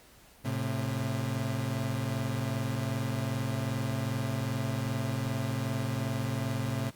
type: tone pair together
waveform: 30% pulse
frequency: 110 / 132.56 Hz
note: A2 / C3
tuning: 0 / +23 cents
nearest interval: minor third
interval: 323 cents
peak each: -30 / -30 dBFS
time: 0.44-6.91 s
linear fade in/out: 20 ms
effects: pink hiss -57 dBFS RMS until 6.95 s + Opus 48 kbps